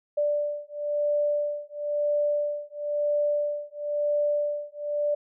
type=beating tone pair; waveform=sine; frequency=587.3 / 588.29 Hz; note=D5 / D5; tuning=0 / +3 cents; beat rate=0.99 Hz; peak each=-27 dBFS; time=0.17-5.15 s; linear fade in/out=10 ms; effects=none